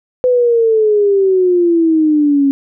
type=exponential sweep; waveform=sine; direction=down; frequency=507 to 273.5 Hz; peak=-8 dBFS; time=0.24-2.51 s; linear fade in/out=0 ms; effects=none